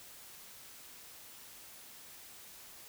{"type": "silence", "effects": ["white hiss -53 dBFS RMS until 2.88 s"]}